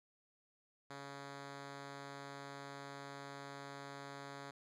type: tone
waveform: 5% pulse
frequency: 140 Hz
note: C#3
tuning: 18 cents sharp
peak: -36 dBFS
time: 0.9-4.51 s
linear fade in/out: 5 ms
effects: low-pass 7000 Hz 12 dB/octave